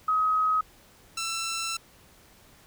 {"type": "tone pair in turn", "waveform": ["sine", "10% pulse"], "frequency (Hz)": [1267, 1339.2], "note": ["D#6", "E6"], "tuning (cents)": [31, 27], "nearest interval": "minor second", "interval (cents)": 96, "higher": "second", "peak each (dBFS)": -21, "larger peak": "neither", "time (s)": [[0.08, 0.61], [1.17, 1.77]], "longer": "second", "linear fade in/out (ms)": 5, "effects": ["pink hiss -56 dBFS RMS until 2.66 s"]}